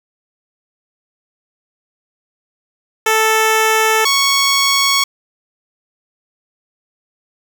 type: tone pair in turn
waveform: 10% pulse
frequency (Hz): 440 / 1108.7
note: A4 / C#6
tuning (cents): 0 / 0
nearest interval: octave + major third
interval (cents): 1600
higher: second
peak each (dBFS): -3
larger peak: neither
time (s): 3.06-4.05 / 4.05-5.04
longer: neither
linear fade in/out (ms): 5
effects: none

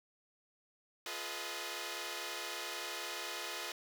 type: chord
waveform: 5% pulse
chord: F half-diminished seventh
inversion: none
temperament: equal with one note detuned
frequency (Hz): 349.2 / 425.5 / 493.9 / 622.3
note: F4 / Ab4 / Cb5 / Eb5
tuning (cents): 0 / +42 / 0 / 0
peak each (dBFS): -34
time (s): 1.06-3.72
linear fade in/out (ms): 2
effects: none

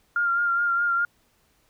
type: tone with vibrato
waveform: sine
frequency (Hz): 1396.9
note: F6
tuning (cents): 0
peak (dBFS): -20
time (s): 0.16-1.05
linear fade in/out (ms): 2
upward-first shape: sine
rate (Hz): 4.8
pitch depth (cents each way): 27
effects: pink hiss -65 dBFS RMS until 1.69 s

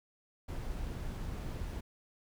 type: noise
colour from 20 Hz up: brown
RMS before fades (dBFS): -39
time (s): 0.48-1.81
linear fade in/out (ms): 10
effects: none

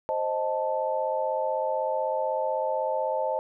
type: tone cluster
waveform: sine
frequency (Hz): 525 / 621 / 879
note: C5 / D#5 / A5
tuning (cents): +6 / -3 / -2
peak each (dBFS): -29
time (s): 0.09-3.39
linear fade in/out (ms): 0
effects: none

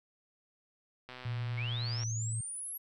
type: click train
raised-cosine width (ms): 0.3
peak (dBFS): -30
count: 120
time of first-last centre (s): 1.09-2.034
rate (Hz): 126
type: tone with pitch glide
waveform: sine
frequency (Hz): 116.54 to 111.86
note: A#2 to A2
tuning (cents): 0 to +29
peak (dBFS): -33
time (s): 1.25-2.41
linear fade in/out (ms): 5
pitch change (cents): -71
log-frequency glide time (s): 1.76-2.19
type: linear sweep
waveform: sine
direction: up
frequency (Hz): 2093 to 11570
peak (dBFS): -38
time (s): 1.57-2.78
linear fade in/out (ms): 10
effects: none

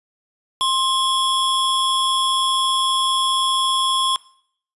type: tone pair together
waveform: square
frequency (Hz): 1058 / 3359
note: C6 / G#7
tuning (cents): +19 / +19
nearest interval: octave + minor sixth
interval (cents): 2000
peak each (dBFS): -20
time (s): 0.61-4.16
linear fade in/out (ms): 0
effects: noise-tail reverb RT60 0.6 s tail -20 dB re dry + resampled to 24000 Hz

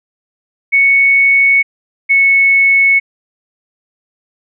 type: tone pair in turn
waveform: sine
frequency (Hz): 2217 / 2205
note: C#7 / C#7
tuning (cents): 0 / -10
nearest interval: unison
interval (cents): 10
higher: first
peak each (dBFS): -6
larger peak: neither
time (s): 0.72-1.63 / 2.09-3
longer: neither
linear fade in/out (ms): 20
effects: none

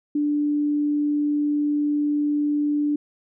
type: tone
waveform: sine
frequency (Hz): 294.1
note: D4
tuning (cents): +3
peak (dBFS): -19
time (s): 0.15-2.96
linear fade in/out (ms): 5
effects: none

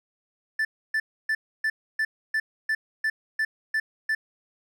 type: tone bursts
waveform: triangle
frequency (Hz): 1760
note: A6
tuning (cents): 0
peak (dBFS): -20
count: 11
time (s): 0.59-4.15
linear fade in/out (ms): 5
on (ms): 60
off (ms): 290
effects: none

